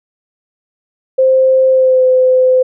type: tone with pitch glide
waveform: sine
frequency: 523.3 to 512.5 Hz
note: C5 to C5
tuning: 0 to -36 cents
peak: -6 dBFS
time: 1.18-2.63 s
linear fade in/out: 10 ms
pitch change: -36 cents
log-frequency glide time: 1.7-2.04 s
effects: none